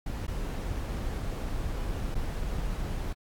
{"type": "noise with dropouts", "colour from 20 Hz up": "brown", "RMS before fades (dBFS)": -32, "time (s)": [0.06, 3.13], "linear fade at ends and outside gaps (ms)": 5, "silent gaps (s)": [[0.268, 0.278], [2.146, 2.151]], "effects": ["AAC 64 kbps"]}